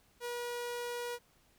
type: tone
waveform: sawtooth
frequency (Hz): 481.7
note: B4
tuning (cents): -43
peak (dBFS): -33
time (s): 0.2-1.19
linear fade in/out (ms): 50
effects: pink hiss -68 dBFS RMS until 1.58 s